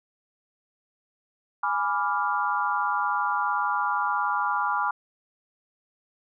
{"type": "chord", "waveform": "sine", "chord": "G# diminished seventh", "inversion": "none", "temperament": "equal", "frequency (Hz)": [830.6, 987.8, 1174.7, 1396.9], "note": ["G#5", "B5", "D6", "F6"], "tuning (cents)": [0, 0, 0, 0], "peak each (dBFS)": [-29, -28, -28, -29], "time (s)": [1.63, 4.91], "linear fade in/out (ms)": 5, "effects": []}